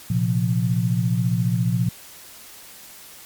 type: chord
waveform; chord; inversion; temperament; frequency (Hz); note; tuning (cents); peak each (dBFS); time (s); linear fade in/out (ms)
sine; Bb suspended second; none; just; 116.54 / 131.11 / 174.81; Bb2 / C3 / F3; 0 / +4 / +2; -21 / -24 / -22; 0.1-1.89; 5
effects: white hiss -43 dBFS RMS until 3.25 s + MP3 96 kbps